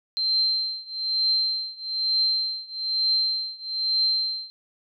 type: tone with tremolo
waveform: sine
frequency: 4130 Hz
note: C8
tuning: 23 cents flat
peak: -18 dBFS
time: 0.17-4.5 s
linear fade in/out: 0 ms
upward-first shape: triangle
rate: 1.1 Hz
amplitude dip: 95%
effects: none